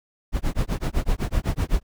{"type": "noise with tremolo", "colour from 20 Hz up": "brown", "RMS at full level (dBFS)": -20, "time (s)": [0.32, 1.83], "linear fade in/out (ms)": 50, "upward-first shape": "sine", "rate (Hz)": 7.9, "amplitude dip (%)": 100, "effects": []}